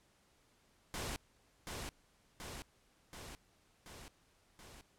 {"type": "noise with echo", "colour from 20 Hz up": "pink", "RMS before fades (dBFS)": -41, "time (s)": [0.94, 1.16], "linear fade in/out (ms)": 0, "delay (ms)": 730, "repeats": 5, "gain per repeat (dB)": -3, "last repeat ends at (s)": 4.81, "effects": ["pink hiss -71 dBFS RMS until 4.98 s", "low-pass 11000 Hz 12 dB/octave"]}